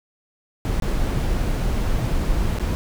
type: noise with dropouts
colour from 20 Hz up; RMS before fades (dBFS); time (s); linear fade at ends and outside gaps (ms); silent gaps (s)
brown; -21; 0.65-2.75; 0; 0.799-0.822 / 2.586-2.597
effects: none